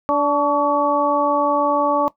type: harmonic tone with a mistuned harmonic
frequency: 290.5 Hz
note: D4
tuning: 19 cents flat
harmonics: 1 / 2 / 3 / 4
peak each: -22 / -19 / -21 / -19 dBFS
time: 0.09-2.08 s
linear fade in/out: 0 ms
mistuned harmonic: 4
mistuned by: -46 cents
effects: noise-tail reverb RT60 0.1 s tail -17 dB re dry